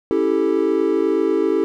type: chord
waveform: triangle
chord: A dominant seventh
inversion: first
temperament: equal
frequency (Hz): 277.2 / 329.6 / 392 / 440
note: C#4 / E4 / G4 / A4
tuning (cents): 0 / 0 / 0 / 0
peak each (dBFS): -23 / -18 / -18 / -19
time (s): 0.11-1.64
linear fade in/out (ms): 0
effects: none